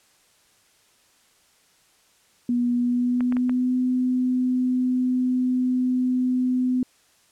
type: tone with pitch glide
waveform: sine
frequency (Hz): 242.5 to 252.8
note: B3 to B3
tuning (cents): -31 to +41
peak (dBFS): -19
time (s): 2.49-6.83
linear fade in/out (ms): 2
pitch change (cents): +72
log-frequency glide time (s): 2.74-3.75
type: clicks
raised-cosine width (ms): 0.5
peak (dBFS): -20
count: 4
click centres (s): 3.207 / 3.324 / 3.368 / 3.495
effects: white hiss -60 dBFS RMS until 7.31 s + low-pass 10000 Hz 12 dB/octave